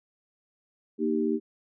sine chord, Eb major, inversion second, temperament equal with one note detuned, 233.1 / 309.5 / 392 Hz, Bb3 / Eb4 / G4, 0 / -9 / 0 cents, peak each -28 dBFS, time 0.98-1.4 s, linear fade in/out 50 ms, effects none

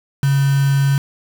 sine tone with quantisation, 138.59 Hz, C#3, in tune, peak -12 dBFS, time 0.23-0.98 s, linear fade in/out 2 ms, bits 4, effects none

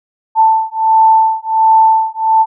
sine beating tone pair, 885 / 886.4 Hz, A5 / A5, +10 / +13 cents, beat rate 1.4 Hz, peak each -10 dBFS, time 0.35-2.46 s, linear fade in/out 50 ms, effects none

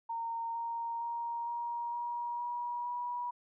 sine tone with pitch steps, 921 / 929 / 937.1 / 945.3 / 953.5 / 961.8 / 970.1 Hz, A#5 / A#5 / A#5 / A#5 / A#5 / B5 / B5, -21 / -6 / +9 / +24 / +39 / -46 / -31 cents, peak -34 dBFS, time 0.09-3.31 s, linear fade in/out 10 ms, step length 460 ms, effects none

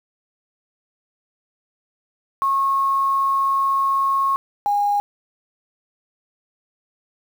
sine tone pair in turn, 1091 / 817.3 Hz, C#6 / G#5, -28 / -28 cents, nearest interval perfect fourth, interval 500 cents, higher first, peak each -16 dBFS, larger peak neither, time 2.42-4.36 / 4.66-5 s, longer first, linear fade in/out 0 ms, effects 7-bit

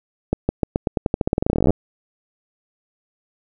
accelerating click train, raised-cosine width 2 ms, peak -4 dBFS, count 26, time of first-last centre 0.33-1.706 s, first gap 160 ms, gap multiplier 0.89, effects none

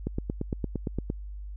click train, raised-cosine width 3 ms, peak -16 dBFS, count 10, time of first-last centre 0.07-1.101 s, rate 8.73 Hz, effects added 50 Hz sine -36 dBFS peak until 1.56 s

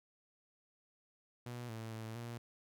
sawtooth tone with pitch steps, 121.2 / 112.6 / 111.4 / 118 Hz, B2 / A2 / A2 / A#2, -32 / +40 / +22 / +22 cents, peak -39 dBFS, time 1.46-2.38 s, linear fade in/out 5 ms, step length 230 ms, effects none

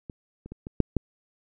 clicks, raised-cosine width 3 ms, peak -24 / -28 / -25 / -23 / -6 / -10 dBFS, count 6, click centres 0.098 / 0.46 / 0.52 / 0.669 / 0.803 / 0.967 s, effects none

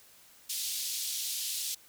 pink band-pass noise, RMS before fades -35 dBFS, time 0.49-1.75 s, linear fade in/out 10 ms, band 3500 to 16000 Hz, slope 24 dB/octave, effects white hiss -58 dBFS RMS until 1.88 s

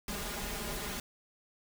pink noise with comb filter, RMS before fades -38 dBFS, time 0.08-1 s, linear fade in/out 2 ms, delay 4.9 ms, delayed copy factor +1, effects none

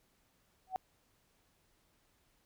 sine tone with exponential growth, 751 Hz, F#5, 26 cents sharp, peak -28 dBFS, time 0.67-0.76 s, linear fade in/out 0 ms, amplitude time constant 18 ms, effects pink hiss -73 dBFS RMS until 2.45 s

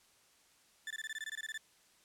35% pulse tone bursts, 1760 Hz, A6, in tune, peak -37 dBFS, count 13, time 0.87-1.577 s, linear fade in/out 2 ms, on 35 ms, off 21 ms, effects white hiss -67 dBFS RMS until 2.04 s + low-pass 10000 Hz 12 dB/octave

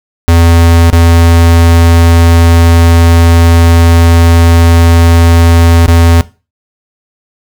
square tone with dropouts, 84.1 Hz, E2, 35 cents sharp, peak -3 dBFS, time 0.28-6.21 s, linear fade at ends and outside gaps 0 ms, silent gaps 0.901-0.929 / 5.861-5.881 s, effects noise-tail reverb RT60 0.3 s tail -18 dB re dry

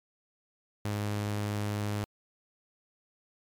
sawtooth tone, 103.83 Hz, G#2, in tune, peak -26 dBFS, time 0.85-2.04 s, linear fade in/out 0 ms, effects MP3 96 kbps

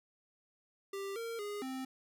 square tone with pitch steps, 394.1 / 460.3 / 411.9 / 261.7 Hz, G4 / A#4 / G#4 / C4, +9 / -22 / -14 / 0 cents, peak -39 dBFS, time 0.93-1.85 s, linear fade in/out 5 ms, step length 230 ms, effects none

